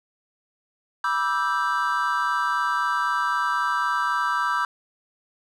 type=chord; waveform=triangle; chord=E minor seventh; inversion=second; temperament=equal with one note detuned; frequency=975.3 / 1174.7 / 1318.5 / 1568 Hz; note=B5 / D6 / E6 / G6; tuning=-22 / 0 / 0 / 0 cents; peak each=-25 dBFS; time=1.04-4.65 s; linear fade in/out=2 ms; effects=none